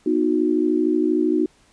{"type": "chord", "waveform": "sine", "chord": "B major", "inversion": "none", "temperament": "equal with one note detuned", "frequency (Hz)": [246.9, 311.1, 364.1], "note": ["B3", "D#4", "F#4"], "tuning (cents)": [0, 0, -28], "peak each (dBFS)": [-24, -19, -21], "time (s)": [0.06, 1.46], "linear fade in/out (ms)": 5, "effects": ["pink hiss -57 dBFS RMS until 1.72 s", "resampled to 22050 Hz"]}